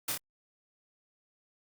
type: noise with echo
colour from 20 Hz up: white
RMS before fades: -32 dBFS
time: 0.08-0.12 s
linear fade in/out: 5 ms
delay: 29 ms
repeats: 2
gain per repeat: -3 dB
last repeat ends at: 0.178 s
effects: Opus 48 kbps